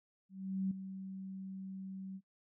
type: tone with ADSR envelope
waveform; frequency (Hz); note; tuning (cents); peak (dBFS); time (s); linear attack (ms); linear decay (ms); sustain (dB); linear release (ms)
sine; 191.1; G3; -44; -31; 0.29-2.21; 420; 5; -11; 53
effects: noise-tail reverb RT60 0.1 s tail -25 dB re dry